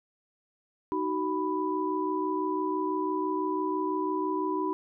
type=tone cluster; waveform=sine; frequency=310.5 / 376.5 / 991 Hz; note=D#4 / F#4 / B5; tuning=-3 / +30 / +6 cents; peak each=-31 dBFS; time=0.92-4.73 s; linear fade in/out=0 ms; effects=none